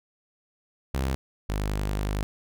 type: tone pair in turn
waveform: sawtooth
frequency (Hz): 66.2 / 50.82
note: C2 / G#1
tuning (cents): +21 / -37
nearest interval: perfect fourth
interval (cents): 458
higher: first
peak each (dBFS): -21 / -22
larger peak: first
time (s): 0.94-1.15 / 1.49-2.23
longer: second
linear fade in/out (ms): 0
effects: none